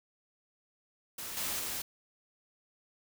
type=noise with level steps; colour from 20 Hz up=white; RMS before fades=-41 / -35 / -37 dBFS; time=1.18-1.82 s; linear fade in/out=5 ms; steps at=1.37 / 1.59 s; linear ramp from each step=2 ms; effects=none